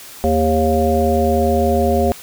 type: harmonic tone with a mistuned harmonic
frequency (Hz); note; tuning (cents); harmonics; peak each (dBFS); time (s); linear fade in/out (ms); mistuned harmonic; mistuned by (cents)
78; D#2; +5; 1 / 3 / 5 / 7 / 9; -19 / -19 / -19 / -19 / -19; 0.24-2.12; 0; 5; +43
effects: white hiss -37 dBFS RMS until 2.22 s

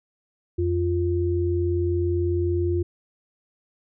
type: tone pair together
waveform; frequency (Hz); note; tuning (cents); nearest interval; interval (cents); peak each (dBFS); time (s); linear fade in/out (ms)
sine; 87.3 / 349.2; F2 / F4; 0 / 0; 2 octaves; 2400; -23; 0.58-2.83; 10
effects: none

